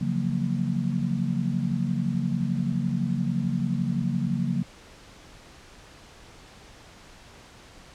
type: chord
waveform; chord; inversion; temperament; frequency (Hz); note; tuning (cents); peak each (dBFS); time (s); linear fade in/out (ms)
sine; Gb major seventh; second; just; 138.75 / 173.43 / 185 / 231.2; Db3 / F3 / Gb3 / Bb3; +2 / -12 / 0 / -14; -29; 0.01-4.63; 5
effects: pink hiss -49 dBFS RMS until 7.94 s + low-pass 7000 Hz 12 dB/octave